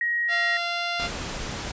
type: tone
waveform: sine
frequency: 1890 Hz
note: A#6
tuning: 23 cents sharp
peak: -22 dBFS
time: 0.01-0.57 s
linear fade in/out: 2 ms
type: tone with pitch glide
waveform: 10% pulse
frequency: 690 to 694 Hz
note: F5 to F5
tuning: -21 to -11 cents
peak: -17 dBFS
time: 0.28-1.1 s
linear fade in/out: 50 ms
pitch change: +10 cents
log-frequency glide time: 0.55-0.83 s
type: noise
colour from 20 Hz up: pink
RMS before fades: -32 dBFS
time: 0.99-1.72 s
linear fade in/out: 10 ms
effects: resampled to 16000 Hz